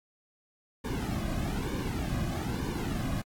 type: noise with flanger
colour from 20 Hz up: brown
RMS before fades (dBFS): -32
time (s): 0.84-3.22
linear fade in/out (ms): 10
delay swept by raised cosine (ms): 1.5 to 2.24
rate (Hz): 1.1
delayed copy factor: -0.8
effects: AAC 64 kbps